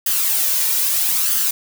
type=noise with flanger; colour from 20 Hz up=blue; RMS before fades=-18 dBFS; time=0.06-1.51 s; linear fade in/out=5 ms; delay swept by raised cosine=0.63 to 2.13 ms; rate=0.78 Hz; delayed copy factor=+0.5; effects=none

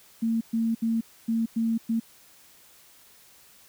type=tone bursts at uneven times; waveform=sine; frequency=227.1 Hz; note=A#3; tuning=45 cents flat; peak=-22 dBFS; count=6; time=0.22-0.41 / 0.53-0.75 / 0.82-1.01 / 1.28-1.46 / 1.56-1.78 / 1.89-2 s; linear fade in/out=10 ms; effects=white hiss -55 dBFS RMS until 3.68 s

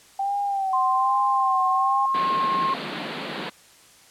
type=tone with vibrato; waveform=sine; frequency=780 Hz; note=G5; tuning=9 cents flat; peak=-22 dBFS; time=0.19-2.06 s; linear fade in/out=5 ms; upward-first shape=sine; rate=1.2 Hz; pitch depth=63 cents each way
type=tone with pitch glide; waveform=sine; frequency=1046.5 to 1072.2 Hz; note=C6 to C6; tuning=0 to +42 cents; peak=-20 dBFS; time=0.73-2.74 s; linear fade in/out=5 ms; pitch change=+42 cents; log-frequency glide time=1.22-1.8 s
type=band-pass noise; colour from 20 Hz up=pink; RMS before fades=-32 dBFS; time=2.14-3.5 s; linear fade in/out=10 ms; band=150 to 4500 Hz; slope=96 dB/octave
effects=white hiss -52 dBFS RMS until 4.1 s + low-pass 10000 Hz 12 dB/octave

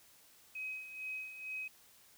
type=tone with tremolo; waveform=sine; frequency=2532 Hz; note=D#7; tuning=30 cents sharp; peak=-38 dBFS; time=0.55-1.68 s; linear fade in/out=5 ms; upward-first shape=sine; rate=2.2 Hz; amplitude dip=65%; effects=white hiss -63 dBFS RMS until 2.17 s

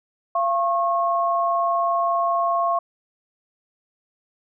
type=tone pair together; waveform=sine; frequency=686 / 1089 Hz; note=F5 / C#6; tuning=-31 / -31 cents; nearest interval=minor sixth; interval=800 cents; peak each=-21 dBFS; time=0.35-2.79 s; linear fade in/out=5 ms; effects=none

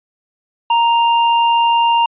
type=tone; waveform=square; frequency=932.3 Hz; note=A#5; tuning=in tune; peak=-11 dBFS; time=0.7-2.06 s; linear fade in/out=5 ms; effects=resampled to 8000 Hz

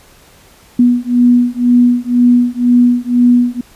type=beating tone pair; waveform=sine; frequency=242.9 / 244.9 Hz; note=B3 / B3; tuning=-29 / -14 cents; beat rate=2 Hz; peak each=-10 dBFS; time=0.79-3.61 s; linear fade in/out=5 ms; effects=pink hiss -44 dBFS RMS until 3.75 s + resampled to 32000 Hz

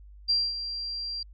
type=tone with ADSR envelope; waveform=sine; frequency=4740 Hz; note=D8; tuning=15 cents sharp; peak=-20 dBFS; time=0.28-1.23 s; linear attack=21 ms; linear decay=230 ms; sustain=-11 dB; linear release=4 ms; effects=added 50 Hz sine -46 dBFS peak until 1.33 s

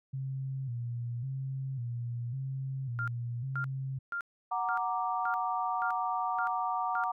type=tone with vibrato; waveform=sine; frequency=126.3 Hz; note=B2; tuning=39 cents sharp; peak=-33 dBFS; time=0.13-3.99 s; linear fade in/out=10 ms; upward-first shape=square; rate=0.91 Hz; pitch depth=98 cents each way
type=tone bursts; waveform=sine; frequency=1396.9 Hz; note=F6; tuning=in tune; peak=-32 dBFS; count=8; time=2.99-7.038 s; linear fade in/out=0 ms; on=86 ms; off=480 ms
type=chord; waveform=sine; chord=Gb augmented; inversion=none; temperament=equal; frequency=740 / 932.3 / 1174.7 Hz; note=Gb5 / Bb5 / D6; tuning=0 / 0 / 0 cents; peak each=-33 / -34 / -34 dBFS; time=4.51-7.12 s; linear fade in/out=10 ms
effects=none

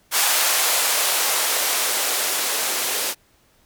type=noise with band-pass filter sweep; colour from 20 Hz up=violet; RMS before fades=-21 dBFS; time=0.11-3.15 s; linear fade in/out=50 ms; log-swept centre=710 to 370 Hz; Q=1.2; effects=pink hiss -59 dBFS RMS until 3.65 s

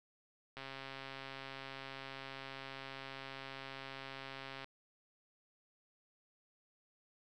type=click train; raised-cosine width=0.3 ms; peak=-30 dBFS; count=551; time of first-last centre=0.57-4.644 s; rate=135 Hz; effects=none

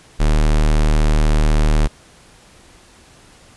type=tone; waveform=square; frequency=38.08 Hz; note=D#1; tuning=36 cents flat; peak=-12 dBFS; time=0.19-1.88 s; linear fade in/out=20 ms; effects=pink hiss -47 dBFS RMS until 3.56 s + resampled to 24000 Hz

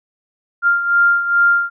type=beating tone pair; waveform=sine; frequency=1396 / 1398.4 Hz; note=F6 / F6; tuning=-1 / +2 cents; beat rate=2.4 Hz; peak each=-12 / -18 dBFS; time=0.62-1.7 s; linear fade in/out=50 ms; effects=none

